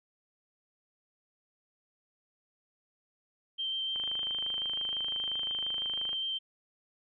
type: tone with vibrato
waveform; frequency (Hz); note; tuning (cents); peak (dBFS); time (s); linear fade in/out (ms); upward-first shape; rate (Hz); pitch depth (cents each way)
sine; 3136; G7; 0; -31; 3.58-6.39; 20; sine; 6.8; 9
type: click train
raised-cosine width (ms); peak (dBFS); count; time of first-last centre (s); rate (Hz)
0.5; -31; 57; 3.96-6.131; 25.8
effects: none